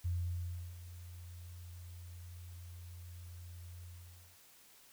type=tone with ADSR envelope; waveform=sine; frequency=87.31 Hz; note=F2; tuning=in tune; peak=-32 dBFS; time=0.04-4.39 s; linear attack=16 ms; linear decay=690 ms; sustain=-15 dB; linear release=550 ms; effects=white hiss -62 dBFS RMS until 4.92 s